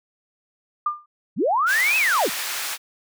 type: tone with exponential decay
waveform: sine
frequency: 1200 Hz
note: D6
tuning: 37 cents sharp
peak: -16 dBFS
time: 0.86-1.06 s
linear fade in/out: 5 ms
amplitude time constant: 42 ms
type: linear two-way sweep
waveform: sine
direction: up then down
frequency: 125.8 to 2637 to 125.8 Hz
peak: -17 dBFS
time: 1.36-2.3 s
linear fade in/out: 50 ms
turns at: 1.97 s
type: high-pass noise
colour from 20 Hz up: pink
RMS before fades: -28 dBFS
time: 1.66-2.78 s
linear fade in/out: 50 ms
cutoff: 1300 Hz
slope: 12 dB/octave
effects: none